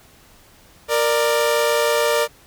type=tone pair together; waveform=sawtooth; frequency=466.2 / 592.4 Hz; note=A#4 / D5; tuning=0 / +15 cents; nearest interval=major third; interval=415 cents; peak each=-15 dBFS; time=0.88-2.28 s; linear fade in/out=50 ms; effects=pink hiss -50 dBFS RMS until 2.46 s